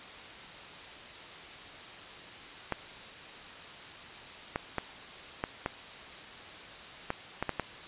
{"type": "clicks", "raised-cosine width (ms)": 0.5, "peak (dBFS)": -15, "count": 9, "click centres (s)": [2.723, 4.559, 4.783, 5.439, 5.661, 7.104, 7.426, 7.493, 7.597], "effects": ["white hiss -46 dBFS RMS until 7.87 s", "resampled to 8000 Hz"]}